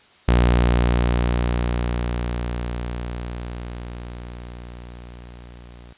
sawtooth tone with level ramp, 59.8 Hz, A#1, 45 cents sharp, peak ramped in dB -9 to -37 dBFS, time 0.28-5.93 s, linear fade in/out 5 ms, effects white hiss -52 dBFS RMS until 5.97 s + resampled to 8000 Hz

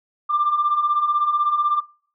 sine beating tone pair, 1174.7 / 1190.7 Hz, D6 / D6, 0 / +23 cents, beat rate 16 Hz, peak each -23 / -16 dBFS, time 0.29-1.81 s, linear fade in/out 20 ms, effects noise-tail reverb RT60 0.5 s tail -25 dB re dry + tanh soft clip ceiling -11 dBFS

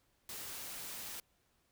white noise, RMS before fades -45 dBFS, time 0.29-1.2 s, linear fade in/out 2 ms, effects pink hiss -75 dBFS RMS until 1.71 s

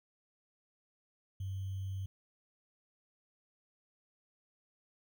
sine tone with sample-and-hold, 95.9 Hz, G2, 37 cents flat, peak -36 dBFS, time 1.4-2.06 s, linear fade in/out 5 ms, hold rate 3150 Hz, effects none

